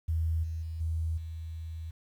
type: tone with level steps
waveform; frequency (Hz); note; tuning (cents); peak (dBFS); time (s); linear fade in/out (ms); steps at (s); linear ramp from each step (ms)
sine; 81; E2; -30; -26 / -32 / -34 / -28 / -36; 0.08-1.91; 10; 0.43 / 0.62 / 0.8 / 1.17; 10
effects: 10-bit